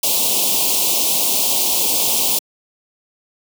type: band-stop noise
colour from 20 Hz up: white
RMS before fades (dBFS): -17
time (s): 0.03-2.39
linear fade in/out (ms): 5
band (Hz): 1000 to 2600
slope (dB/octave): 48
effects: high-pass 200 Hz 12 dB/octave